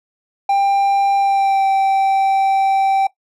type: tone with pitch glide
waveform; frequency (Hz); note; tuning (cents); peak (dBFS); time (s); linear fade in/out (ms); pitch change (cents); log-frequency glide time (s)
triangle; 793 to 778; G5 to G5; +20 to -13; -10; 0.49-3.07; 5; -33; 1.18-1.66
effects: noise-tail reverb RT60 0.1 s tail -17 dB re dry

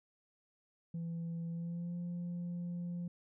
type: tone with pitch glide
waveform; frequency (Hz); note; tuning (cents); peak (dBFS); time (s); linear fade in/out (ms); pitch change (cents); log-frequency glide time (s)
sine; 167.5 to 174.41; E3 to F3; +28 to -2; -35; 0.94-3.08; 5; +70; 1.5-1.96
effects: tanh soft clip ceiling -36 dBFS

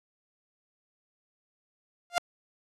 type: tone with exponential growth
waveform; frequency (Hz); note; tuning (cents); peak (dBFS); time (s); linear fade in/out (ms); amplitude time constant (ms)
sawtooth; 698.5; F5; 0; -15; 2.1-2.18; 0; 16
effects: low-pass 9000 Hz 12 dB/octave + AAC 64 kbps

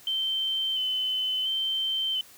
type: tone with vibrato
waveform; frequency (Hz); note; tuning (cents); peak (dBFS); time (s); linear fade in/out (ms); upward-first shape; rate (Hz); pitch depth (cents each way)
sine; 3075; G7; -34; -25; 0.07-2.21; 2; square; 0.72; 20
effects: white hiss -52 dBFS RMS until 2.37 s

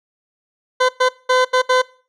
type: tone bursts at uneven times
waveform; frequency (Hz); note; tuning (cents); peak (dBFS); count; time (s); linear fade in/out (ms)
20% pulse; 509; C5; -48; -7; 5; 0.8-0.89 / 1-1.09 / 1.29-1.45 / 1.53-1.62 / 1.69-1.82; 10
effects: noise-tail reverb RT60 0.4 s tail -21 dB re dry + low-pass 5000 Hz 12 dB/octave

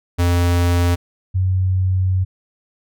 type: tone pair in turn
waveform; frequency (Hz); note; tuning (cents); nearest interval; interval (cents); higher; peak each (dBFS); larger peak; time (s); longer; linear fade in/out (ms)
square / sine; 87.3 / 93.3; F2 / F#2; 0 / +15; minor second; 115; second; -14; neither; 0.18-0.96 / 1.34-2.25; second; 20
effects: none

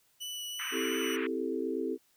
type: tone with vibrato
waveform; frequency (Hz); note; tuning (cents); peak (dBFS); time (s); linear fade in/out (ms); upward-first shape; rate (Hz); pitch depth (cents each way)
sawtooth; 2960; F#7; 0; -34; 0.2-1.17; 20; sine; 2.9; 10
type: band-pass noise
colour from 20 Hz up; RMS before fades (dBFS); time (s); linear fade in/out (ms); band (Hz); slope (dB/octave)
white; -39; 0.59-1.27; 5; 1100 to 2700; 48
type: chord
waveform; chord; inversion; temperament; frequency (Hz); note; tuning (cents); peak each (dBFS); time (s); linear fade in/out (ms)
sine; A minor seventh; first; equal; 261.6 / 329.6 / 392 / 440; C4 / E4 / G4 / A4; 0 / 0 / 0 / 0; -36; 0.71-1.98; 50
effects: white hiss -69 dBFS RMS until 2.16 s

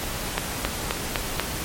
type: accelerating click train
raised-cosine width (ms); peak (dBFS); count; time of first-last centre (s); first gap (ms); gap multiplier
0.3; -5; 5; 0.38-1.397; 270; 0.96
effects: pink hiss -30 dBFS RMS until 1.64 s + MP3 64 kbps

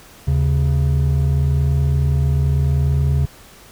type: tone pair together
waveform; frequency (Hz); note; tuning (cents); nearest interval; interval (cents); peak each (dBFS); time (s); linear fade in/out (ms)
triangle; 76.5 / 137.3; D#2 / C#3; -29 / -16; minor seventh; 1013; -14; 0.27-3.26; 10
effects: tanh soft clip ceiling -5 dBFS + pink hiss -44 dBFS RMS until 3.71 s

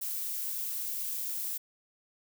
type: noise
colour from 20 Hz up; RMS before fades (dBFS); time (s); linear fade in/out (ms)
violet; -35; 0.01-1.58; 10
effects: none

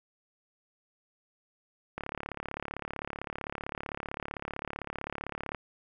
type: click train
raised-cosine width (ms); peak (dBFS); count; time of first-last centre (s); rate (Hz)
0.5; -20; 128; 1.98-5.547; 35.6
effects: none

